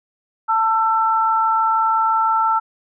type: tone pair together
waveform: sine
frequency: 890.2 / 1337 Hz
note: A5 / E6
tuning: +20 / +24 cents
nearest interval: perfect fifth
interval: 704 cents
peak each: -17 dBFS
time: 0.48-2.6 s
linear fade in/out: 20 ms
effects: none